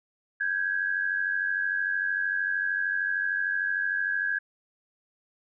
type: tone pair together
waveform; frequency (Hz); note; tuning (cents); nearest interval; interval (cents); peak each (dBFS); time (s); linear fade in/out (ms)
sine; 1568 / 1661.2; G6 / G#6; 0 / 0; minor second; 100; -29 / -27; 0.4-4.39; 10
effects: none